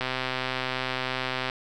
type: click train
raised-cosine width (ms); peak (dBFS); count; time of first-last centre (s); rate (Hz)
0.3; -12; 193; 0.01-1.498; 129
effects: none